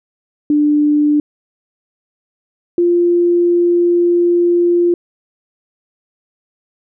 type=tone pair in turn; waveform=sine; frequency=296.4 / 347.8 Hz; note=D4 / F4; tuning=+16 / -7 cents; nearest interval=minor third; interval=277 cents; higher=second; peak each=-9 dBFS; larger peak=neither; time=0.5-1.2 / 2.78-4.94 s; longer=second; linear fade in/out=2 ms; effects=none